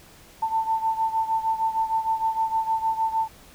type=beating tone pair; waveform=sine; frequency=890 / 896.5 Hz; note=A5 / A5; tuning=+20 / +32 cents; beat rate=6.5 Hz; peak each=-23 / -27 dBFS; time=0.42-3.28 s; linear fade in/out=10 ms; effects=pink hiss -50 dBFS RMS until 3.54 s